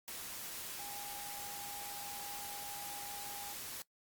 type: tone in noise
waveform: sine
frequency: 814 Hz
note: G#5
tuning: 35 cents flat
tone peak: -48 dBFS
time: 0.79-3.53 s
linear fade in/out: 0 ms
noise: white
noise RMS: -45 dBFS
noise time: 0.08-3.82 s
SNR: -6 dB
effects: noise-tail reverb RT60 0.1 s tail -20 dB re dry + Opus 48 kbps